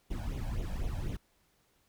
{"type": "noise with flanger", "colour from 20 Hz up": "brown", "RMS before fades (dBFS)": -35, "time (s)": [0.1, 1.17], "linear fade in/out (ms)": 10, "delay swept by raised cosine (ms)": [0.3, 1.3], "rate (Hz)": 4, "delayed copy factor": 0.8, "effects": ["pink hiss -71 dBFS RMS until 1.88 s"]}